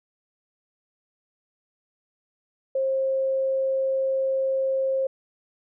sine tone, 533 Hz, C5, 32 cents sharp, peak -21 dBFS, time 2.75-5.07 s, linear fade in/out 5 ms, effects none

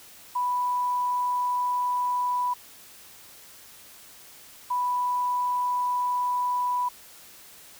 sine tone pair in turn, 987.8 / 987.8 Hz, B5 / B5, 0 / 0 cents, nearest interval unison, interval 0 cents, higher neither, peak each -23 dBFS, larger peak neither, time 0.35-2.54 / 4.7-6.89 s, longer neither, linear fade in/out 10 ms, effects white hiss -49 dBFS RMS until 7.79 s

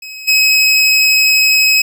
25% pulse tone with level steps, 2552 Hz, D#7, 43 cents sharp, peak -23 / -4 dBFS, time 0.02-1.82 s, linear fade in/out 5 ms, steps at 0.27 s, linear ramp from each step 20 ms, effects none

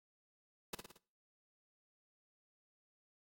pink noise with echo, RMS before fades -41 dBFS, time 0.73-0.75 s, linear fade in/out 5 ms, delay 56 ms, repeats 4, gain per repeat -5 dB, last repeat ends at 0.974 s, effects noise-tail reverb RT60 0.4 s tail -20 dB re dry + AAC 64 kbps

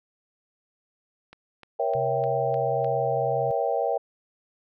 click train, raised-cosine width 0.3 ms, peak -29 dBFS, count 6, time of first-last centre 1.33-2.845 s, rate 3.3 Hz
sine chord, A# diminished seventh, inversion none, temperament equal with one note detuned, 472.7 / 554.4 / 659.3 / 784 Hz, A#4 / C#5 / E5 / G5, +24 / 0 / 0 / 0 cents, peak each -28 dBFS, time 1.79-3.98 s, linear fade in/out 10 ms
sine tone with vibrato, 132 Hz, C3, 16 cents sharp, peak -32 dBFS, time 1.95-3.51 s, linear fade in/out 0 ms, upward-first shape triangle, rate 5.2 Hz, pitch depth 8 cents each way
effects none

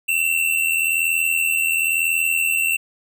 square tone pair together, 2658 / 2739 Hz, E7 / F7, +14 / -34 cents, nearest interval minor second, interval 52 cents, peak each -21 / -21 dBFS, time 0.08-2.77 s, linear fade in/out 10 ms, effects none

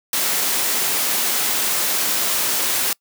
white noise, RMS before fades -20 dBFS, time 0.13-2.93 s, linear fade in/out 2 ms, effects noise-tail reverb RT60 0.1 s tail -25 dB re dry + high-pass 200 Hz 12 dB/octave

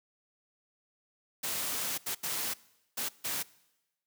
white noise bursts at uneven times, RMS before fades -34 dBFS, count 5, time 1.43-1.98 / 2.06-2.15 / 2.23-2.54 / 2.97-3.09 / 3.24-3.43 s, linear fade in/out 10 ms, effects noise-tail reverb RT60 1.0 s tail -22 dB re dry + high-pass 100 Hz 12 dB/octave

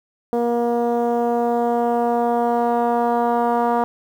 10% pulse tone with low-pass filter sweep, 237.3 Hz, A#3, 31 cents sharp, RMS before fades -19 dBFS, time 0.33-3.84 s, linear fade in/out 0 ms, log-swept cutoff 560 to 900 Hz, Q 1.8, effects 8-bit

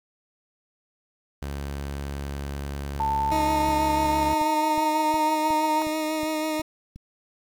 sawtooth tone, 70.3 Hz, C#2, 25 cents sharp, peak -26 dBFS, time 1.42-4.34 s, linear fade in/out 0 ms
click train, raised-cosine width 5 ms, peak -29 dBFS, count 12, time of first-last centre 2.96-6.96 s, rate 2.75 Hz
sine tone with pitch glide, 889 to 923.5 Hz, A5 to A#5, +18 to -16 cents, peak -22 dBFS, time 3-5.82 s, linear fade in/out 0 ms, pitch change +66 cents, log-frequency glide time 3.29-5.31 s
20% pulse tone with vibrato, 311.1 Hz, D#4, in tune, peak -20 dBFS, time 3.31-6.62 s, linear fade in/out 10 ms, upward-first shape sine, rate 6.1 Hz, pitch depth 20 cents each way
effects 9-bit

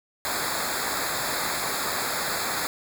pink noise with comb filter, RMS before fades -28 dBFS, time 0.25-2.67 s, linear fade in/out 0 ms, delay 0.34 ms, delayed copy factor -1, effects none

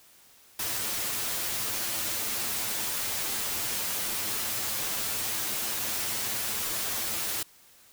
white noise with comb filter, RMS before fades -31 dBFS, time 0.59-7.43 s, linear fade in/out 5 ms, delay 9.1 ms, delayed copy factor +0.6, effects white hiss -57 dBFS RMS until 7.92 s

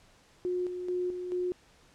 sine tone with tremolo, 360.3 Hz, F#4, 46 cents flat, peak -28 dBFS, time 0.45-1.52 s, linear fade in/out 0 ms, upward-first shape square, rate 2.3 Hz, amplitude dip 50%, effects pink hiss -61 dBFS RMS until 1.94 s + low-pass 8000 Hz 12 dB/octave

